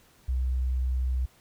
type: tone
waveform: sine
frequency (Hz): 63.6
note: C2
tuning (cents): -48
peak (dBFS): -24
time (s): 0.28-1.26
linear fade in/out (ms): 10
effects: pink hiss -60 dBFS RMS until 1.4 s